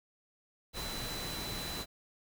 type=tone in noise; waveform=sine; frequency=4000 Hz; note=B7; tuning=21 cents sharp; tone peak=-42 dBFS; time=0.73-1.86 s; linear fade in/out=50 ms; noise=pink; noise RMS=-40 dBFS; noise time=0.73-1.86 s; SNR=-5 dB; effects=none